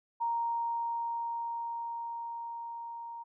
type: tone with level ramp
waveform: sine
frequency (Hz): 932.3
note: A#5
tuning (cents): 0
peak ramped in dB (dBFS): -28 to -40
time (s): 0.2-3.24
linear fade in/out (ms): 20
effects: none

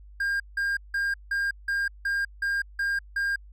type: tone bursts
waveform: triangle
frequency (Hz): 1607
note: G6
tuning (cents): +43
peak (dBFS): -22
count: 9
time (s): 0.2-3.36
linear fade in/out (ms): 5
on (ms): 200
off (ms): 170
effects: added 50 Hz sine -45 dBFS peak until 3.52 s

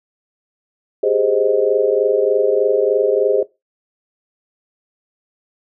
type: chord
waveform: sine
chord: Ab major seventh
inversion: third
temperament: equal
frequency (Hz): 392 / 415.3 / 523.3 / 622.3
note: G4 / Ab4 / C5 / Eb5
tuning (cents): 0 / 0 / 0 / 0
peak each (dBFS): -20 / -16 / -18 / -21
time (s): 1.03-3.43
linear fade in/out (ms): 5
effects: noise-tail reverb RT60 0.2 s tail -18 dB re dry

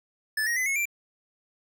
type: tone with pitch steps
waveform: square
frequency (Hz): 1744 / 1880 / 2027 / 2185 / 2355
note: A6 / A#6 / B6 / C#7 / D7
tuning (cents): -16 / +14 / +45 / -26 / +4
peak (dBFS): -25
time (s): 0.37-0.855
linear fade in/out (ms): 5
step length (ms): 97
effects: none

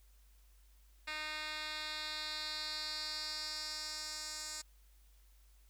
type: tone with band-pass filter sweep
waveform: 10% pulse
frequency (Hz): 307.2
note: D#4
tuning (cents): -22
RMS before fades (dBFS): -42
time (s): 1.07-4.62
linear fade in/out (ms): 10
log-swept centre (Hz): 2900 to 6600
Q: 2.9
effects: added 50 Hz sine -61 dBFS peak until 5.69 s + white hiss -72 dBFS RMS until 5.69 s

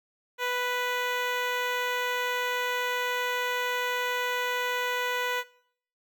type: tone with notch filter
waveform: 10% pulse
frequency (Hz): 493.9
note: B4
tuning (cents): 0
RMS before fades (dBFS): -29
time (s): 0.38-5.44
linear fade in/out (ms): 50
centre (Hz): 9000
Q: 0.76
effects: noise-tail reverb RT60 0.6 s tail -20 dB re dry

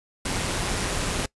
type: noise with amplitude modulation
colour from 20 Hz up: pink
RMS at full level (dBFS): -25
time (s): 0.25-1.26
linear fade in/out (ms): 5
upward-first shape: sine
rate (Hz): 187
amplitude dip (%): 40
effects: noise-tail reverb RT60 0.1 s tail -22 dB re dry + resampled to 24000 Hz

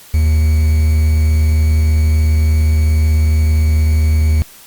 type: tone with quantisation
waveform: triangle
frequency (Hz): 77.78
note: D#2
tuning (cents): 0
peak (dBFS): -7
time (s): 0.14-4.42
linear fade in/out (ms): 0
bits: 5
effects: white hiss -40 dBFS RMS until 4.66 s + Opus 48 kbps

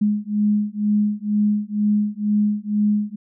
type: beating tone pair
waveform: sine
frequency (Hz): 207.7 / 209.8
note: G#3 / G#3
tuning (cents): 0 / +18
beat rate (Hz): 2.1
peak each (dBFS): -20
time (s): 0.01-3.16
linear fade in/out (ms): 10
effects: none

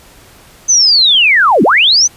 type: linear two-way sweep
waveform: sine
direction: down then up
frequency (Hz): 6272 to 174 to 6272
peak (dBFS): -5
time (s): 0.68-2.08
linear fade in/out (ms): 20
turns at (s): 1.63
effects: pink hiss -41 dBFS RMS until 2.16 s + resampled to 32000 Hz

